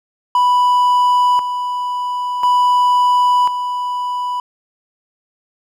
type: tone with tremolo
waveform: triangle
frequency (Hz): 987.8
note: B5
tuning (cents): 0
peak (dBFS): -8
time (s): 0.35-4.4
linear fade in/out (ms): 2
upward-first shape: square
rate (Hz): 0.48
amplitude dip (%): 60
effects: none